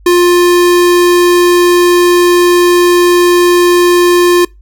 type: tone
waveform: square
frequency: 352.3 Hz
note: F4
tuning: 15 cents sharp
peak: -5 dBFS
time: 0.06-4.45 s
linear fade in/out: 5 ms
effects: noise-tail reverb RT60 0.2 s tail -24 dB re dry + added 50 Hz sine -36 dBFS peak until 4.61 s